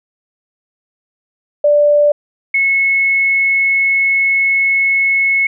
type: tone pair in turn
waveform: sine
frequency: 587.3 / 2190 Hz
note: D5 / C#7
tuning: 0 / -22 cents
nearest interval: octave + major seventh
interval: 2278 cents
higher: second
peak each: -7 / -10 dBFS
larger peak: first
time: 1.64-2.12 / 2.54-5.47 s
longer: second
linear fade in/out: 5 ms
effects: none